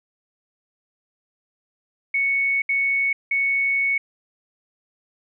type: tone bursts at uneven times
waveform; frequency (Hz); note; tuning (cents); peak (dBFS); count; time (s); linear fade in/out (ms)
sine; 2217; C#7; 0; -18; 3; 2.14-2.62 / 2.69-3.13 / 3.31-3.98; 5
effects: none